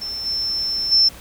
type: tone with level steps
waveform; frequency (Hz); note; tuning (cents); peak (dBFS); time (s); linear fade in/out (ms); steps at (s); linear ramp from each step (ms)
sine; 5340; E8; +22; -25 / -20 / -11; 0.01-1.09; 10; 0.25 / 0.91; 20
effects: added 60 Hz sine -46 dBFS peak until 1.2 s + pink hiss -41 dBFS RMS until 1.2 s